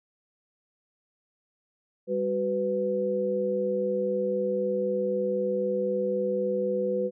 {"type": "tone cluster", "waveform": "sine", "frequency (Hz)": [198.3, 375, 498.9], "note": ["G3", "F#4", "B4"], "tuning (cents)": [20, 23, 17], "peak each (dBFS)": [-32, -31, -26], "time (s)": [2.07, 7.11], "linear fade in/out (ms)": 50, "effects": []}